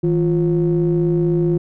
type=ring-modulated tone; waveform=triangle; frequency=94.3 Hz; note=F#2; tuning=33 cents sharp; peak=-9 dBFS; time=0.03-1.58 s; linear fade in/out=10 ms; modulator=255 Hz; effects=none